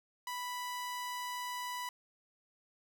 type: tone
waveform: sawtooth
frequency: 987.8 Hz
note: B5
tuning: in tune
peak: -34 dBFS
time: 0.27-1.89 s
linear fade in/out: 2 ms
effects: none